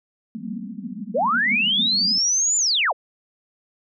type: band-pass noise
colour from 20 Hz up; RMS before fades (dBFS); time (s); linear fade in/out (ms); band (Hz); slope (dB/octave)
white; -32; 0.35-2.18; 0; 180 to 250; 96
type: linear two-way sweep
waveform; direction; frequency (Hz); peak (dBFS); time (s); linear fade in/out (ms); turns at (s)
sine; up then down; 415.3 to 7170 to 415.3; -17; 1.14-2.93; 20; 2.57
effects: none